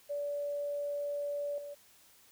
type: tone with level steps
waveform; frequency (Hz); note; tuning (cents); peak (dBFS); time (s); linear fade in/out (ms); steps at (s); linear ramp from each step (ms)
sine; 577; D5; -31; -33 / -41; 0.09-1.75; 20; 1.58; 2
effects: white hiss -62 dBFS RMS until 2.31 s